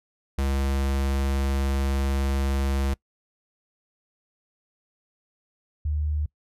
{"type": "tone pair in turn", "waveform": ["square", "sine"], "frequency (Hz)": [68.2, 75.2], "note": ["C#2", "D2"], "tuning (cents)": [-28, 42], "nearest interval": "major second", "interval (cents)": 170, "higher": "second", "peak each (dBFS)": -23, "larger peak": "neither", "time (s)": [[0.38, 2.94], [5.85, 6.26]], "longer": "first", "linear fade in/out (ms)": 5, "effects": ["noise-tail reverb RT60 0.1 s tail -23 dB re dry", "resampled to 32000 Hz"]}